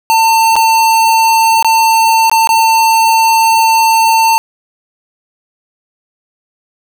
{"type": "tone with dropouts", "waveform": "square", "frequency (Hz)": 899, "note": "A5", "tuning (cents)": 37, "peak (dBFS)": -7, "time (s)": [0.1, 4.38], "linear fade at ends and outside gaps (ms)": 0, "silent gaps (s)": [[0.556, 0.564], [1.626, 1.646], [2.297, 2.315], [2.473, 2.491]], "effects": []}